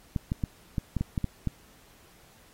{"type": "clicks", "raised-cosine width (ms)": 5, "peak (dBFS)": -15, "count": 9, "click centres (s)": [0.162, 0.319, 0.438, 0.782, 0.967, 1.01, 1.178, 1.243, 1.473], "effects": ["pink hiss -58 dBFS RMS until 2.53 s", "AAC 48 kbps"]}